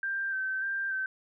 sine tone with vibrato, 1563 Hz, G6, 6 cents flat, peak -29 dBFS, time 0.03-1.06 s, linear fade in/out 2 ms, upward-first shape square, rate 1.7 Hz, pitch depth 23 cents each way, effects none

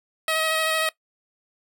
10% pulse tone with vibrato, 636 Hz, D#5, 38 cents sharp, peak -13 dBFS, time 0.28-0.89 s, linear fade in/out 2 ms, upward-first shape square, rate 13 Hz, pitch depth 11 cents each way, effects noise-tail reverb RT60 0.1 s tail -19 dB re dry

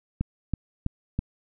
click train, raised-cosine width 5 ms, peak -13 dBFS, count 4, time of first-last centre 0.21-1.19 s, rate 3.06 Hz, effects none

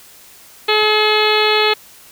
harmonic tone, 427.1 Hz, G#4, 48 cents sharp, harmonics 1 / 2 / 3 / 4 / 5 / 6 / 7 / 8 / 9 / 10, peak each -16 / -20 / -21 / -24 / -22 / -20 / -25 / -21 / -25 / -22 dBFS, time 0.68-1.74 s, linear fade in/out 10 ms
clicks, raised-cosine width 1 ms, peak -24 dBFS, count 2, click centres 0.825 / 0.834 s
effects white hiss -43 dBFS RMS until 2.11 s

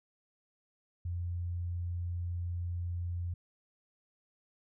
sine tone, 87.3 Hz, F2, in tune, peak -33 dBFS, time 1.05-3.34 s, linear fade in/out 5 ms, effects none

